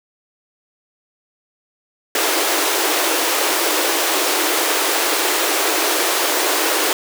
pink high-pass noise, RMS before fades -18 dBFS, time 2.15-6.93 s, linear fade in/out 2 ms, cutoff 300 Hz, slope 96 dB/octave, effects none

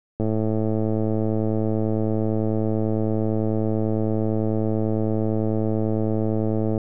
click train, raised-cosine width 2 ms, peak -11 dBFS, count 718, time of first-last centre 0.2-6.778 s, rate 109 Hz, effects none

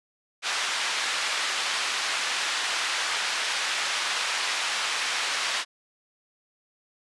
pink band-pass noise, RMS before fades -28 dBFS, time 0.42-5.65 s, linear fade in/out 50 ms, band 1300 to 5600 Hz, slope 12 dB/octave, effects resampled to 24000 Hz

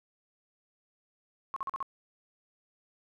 sine tone bursts, 1085 Hz, C#6, 37 cents flat, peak -31 dBFS, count 5, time 1.54-1.827 s, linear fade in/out 0 ms, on 23 ms, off 43 ms, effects none

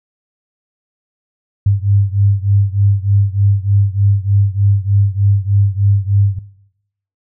sine beating tone pair, 98.9 / 102.2 Hz, G2 / G#2, +16 / -27 cents, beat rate 3.3 Hz, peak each -12 / -14 dBFS, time 1.66-6.39 s, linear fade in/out 5 ms, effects noise-tail reverb RT60 0.8 s tail -20 dB re dry

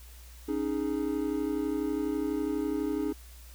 triangle chord, C# suspended second, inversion none, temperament equal with one note detuned, 277.2 / 309.3 / 415.3 Hz, C#4 / D#4 / G#4, 0 / -10 / 0 cents, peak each -31 / -29 / -32 dBFS, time 0.48-3.13 s, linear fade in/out 10 ms, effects added 60 Hz sine -47 dBFS peak until 3.54 s + white hiss -55 dBFS RMS until 3.54 s

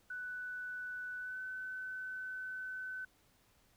sine tone with pitch glide, 1490 to 1514.3 Hz, F#6 to F#6, +12 to +40 cents, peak -40 dBFS, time 0.1-3.05 s, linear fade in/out 5 ms, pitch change +28 cents, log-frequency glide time 1.19-1.39 s, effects pink hiss -70 dBFS RMS until 3.76 s

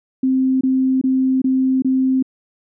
sine tone bursts, 261.6 Hz, C4, in tune, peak -13 dBFS, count 5, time 0.23-2.226 s, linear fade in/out 5 ms, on 380 ms, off 24 ms, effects none

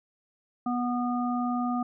harmonic tone, 244.5 Hz, B3, 17 cents flat, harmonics 1 / 3 / 5, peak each -27 / -32 / -34 dBFS, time 0.66-1.83 s, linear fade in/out 5 ms, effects none

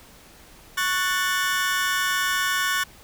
sawtooth chord, F# minor, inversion second, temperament just, 1110 / 1480 / 1776 Hz, C#6 / F#6 / A6, +2 / 0 / +16 cents, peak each -23 / -21 / -23 dBFS, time 0.77-2.84 s, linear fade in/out 10 ms, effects pink hiss -49 dBFS RMS until 3.03 s

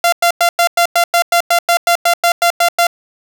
sawtooth tone bursts, 690 Hz, F5, 21 cents flat, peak -5 dBFS, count 16, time 0.04-2.869 s, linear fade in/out 2 ms, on 84 ms, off 99 ms, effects none

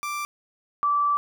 30% pulse / sine tone pair in turn, 1177 / 1161.5 Hz, D6 / D6, +3 / -20 cents, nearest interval unison, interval 23 cents, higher first, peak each -25 / -19 dBFS, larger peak second, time 0.03-0.25 / 0.83-1.17 s, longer second, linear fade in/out 0 ms, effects none

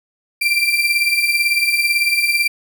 35% pulse beating tone pair, 2349 / 2367 Hz, D7 / D7, 0 / +13 cents, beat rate 18 Hz, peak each -17 / -14 dBFS, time 0.41-2.48 s, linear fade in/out 10 ms, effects none

